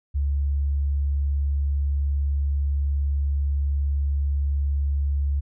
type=tone; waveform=sine; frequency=70.6 Hz; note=C#2; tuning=32 cents sharp; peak=-20 dBFS; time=0.14-5.41 s; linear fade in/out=20 ms; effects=none